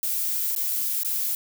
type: noise with dropouts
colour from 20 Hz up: violet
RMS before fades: -26 dBFS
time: 0.03-1.35 s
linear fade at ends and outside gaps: 1 ms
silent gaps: 0.551-0.562 / 1.033-1.048 s
effects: none